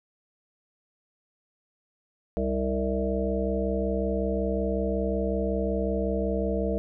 harmonic tone with a mistuned harmonic, 65.41 Hz, C2, in tune, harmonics 1 / 3 / 5 / 7 / 9 / 10, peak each -30 / -30 / -34 / -30 / -33 / -34 dBFS, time 2.37-6.78 s, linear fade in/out 0 ms, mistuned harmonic 5, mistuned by -20 cents, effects none

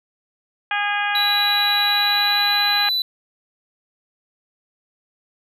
harmonic tone, 410 Hz, G#4, 22 cents flat, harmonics 2 / 3 / 4 / 5 / 6 / 7 / 8, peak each -24 / -29 / -23 / -31 / -27 / -32 / -34 dBFS, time 0.71-2.89 s, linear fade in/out 2 ms
triangle tone with pitch glide, 3930 to 3983 Hz, B7 to B7, -9 to +14 cents, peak -17 dBFS, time 1.15-3.02 s, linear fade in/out 2 ms, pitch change +23 cents, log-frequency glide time 1.87-2.65 s
effects none

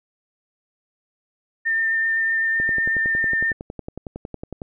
sine tone with vibrato, 1805 Hz, A6, 44 cents sharp, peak -18 dBFS, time 1.65-3.53 s, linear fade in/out 20 ms, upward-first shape triangle, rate 7.9 Hz, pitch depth 13 cents each way
click train, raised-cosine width 2 ms, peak -18 dBFS, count 23, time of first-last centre 2.6-4.618 s, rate 10.9 Hz
effects none

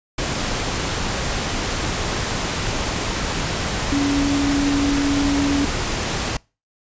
sine tone in noise, 282.6 Hz, C#4, 34 cents sharp, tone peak -17 dBFS, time 3.92-5.65 s, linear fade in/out 5 ms, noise pink, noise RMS -23 dBFS, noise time 0.18-6.37 s, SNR +3 dB, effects noise-tail reverb RT60 0.3 s tail -25 dB re dry + resampled to 16000 Hz

